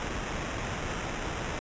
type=noise with sample-and-hold; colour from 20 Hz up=pink; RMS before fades=-34 dBFS; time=0-1.59 s; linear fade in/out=0 ms; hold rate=4410 Hz; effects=resampled to 16000 Hz